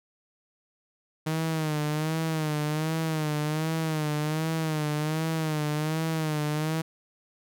sawtooth tone with vibrato, 155.56 Hz, D#3, in tune, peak -22 dBFS, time 1.26-6.82 s, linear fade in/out 10 ms, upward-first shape sine, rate 1.3 Hz, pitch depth 67 cents each way, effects none

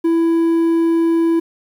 triangle tone, 331.7 Hz, E4, 11 cents sharp, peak -10 dBFS, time 0.04-1.4 s, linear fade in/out 10 ms, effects 8-bit

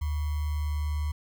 sine tone with sample-and-hold, 74.8 Hz, D2, 32 cents sharp, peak -26 dBFS, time 0.01-1.12 s, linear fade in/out 10 ms, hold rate 1050 Hz, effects none

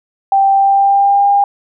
sine tone with pitch glide, 784 to 804.6 Hz, G5 to G5, 0 to +45 cents, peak -7 dBFS, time 0.32-1.44 s, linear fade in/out 2 ms, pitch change +45 cents, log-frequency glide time 0.53-1.28 s, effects none

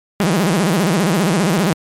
sawtooth tone with vibrato, 181.3 Hz, F#3, 35 cents flat, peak -9 dBFS, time 0.2-1.73 s, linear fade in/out 0 ms, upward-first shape sine, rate 15 Hz, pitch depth 260 cents each way, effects MP3 64 kbps

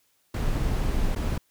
brown noise with dropouts, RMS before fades -25 dBFS, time 0.34-1.38 s, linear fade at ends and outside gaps 5 ms, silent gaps 1.151-1.159 s, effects white hiss -68 dBFS RMS until 1.5 s

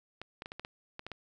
clicks, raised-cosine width 0.3 ms, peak -25 dBFS, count 9, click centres 0.216 / 0.421 / 0.459 / 0.519 / 0.596 / 0.649 / 0.994 / 1.066 / 1.117 s, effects none

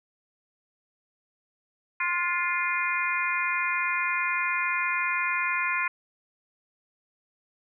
harmonic tone with a mistuned harmonic, 349.2 Hz, F4, in tune, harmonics 3 / 4 / 5 / 6 / 7, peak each -30 / -32 / -33 / -30 / -30 dBFS, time 2-5.88 s, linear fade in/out 5 ms, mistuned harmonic 4, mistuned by +30 cents, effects none

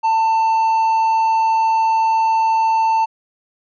triangle tone, 893 Hz, A5, 25 cents sharp, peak -11 dBFS, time 0.03-3.06 s, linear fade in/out 20 ms, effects resampled to 16000 Hz

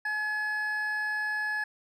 triangle tone pair together, 850 / 1700 Hz, G#5 / G#6, +40 / +40 cents, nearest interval octave, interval 1200 cents, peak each -35 / -26 dBFS, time 0.05-1.64 s, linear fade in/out 5 ms, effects tanh soft clip ceiling -22 dBFS

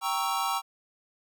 square chord, G diminished seventh, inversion none, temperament equal, 784 / 932.3 / 1108.7 / 1318.5 Hz, G5 / Bb5 / Db6 / Fb6, 0 / 0 / 0 / 0 cents, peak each -33 dBFS, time 0.01-0.62 s, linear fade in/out 50 ms, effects none

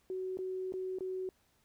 sine tone with dropouts, 373.6 Hz, F#4, 17 cents sharp, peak -35 dBFS, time 0.1-1.29 s, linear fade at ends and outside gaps 1 ms, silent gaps 0.372-0.388 / 0.723-0.738 / 0.986-1.007 s, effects pink hiss -72 dBFS RMS until 1.64 s

